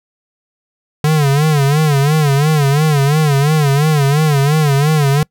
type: tone with vibrato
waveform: square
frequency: 146.83 Hz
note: D3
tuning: in tune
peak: -10 dBFS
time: 1.04-5.23 s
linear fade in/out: 2 ms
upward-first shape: sine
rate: 2.9 Hz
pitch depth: 120 cents each way
effects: noise-tail reverb RT60 0.1 s tail -25 dB re dry